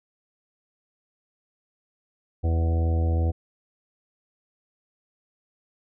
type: harmonic tone with a mistuned harmonic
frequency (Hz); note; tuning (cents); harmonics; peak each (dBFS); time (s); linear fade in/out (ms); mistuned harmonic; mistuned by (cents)
82.41; E2; 0; 1 / 2 / 3 / 4 / 5 / 6 / 7 / 8 / 9; -20 / -37 / -37 / -35 / -44 / -36 / -43 / -45 / -39; 2.43-3.32; 20; 8; -32
effects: none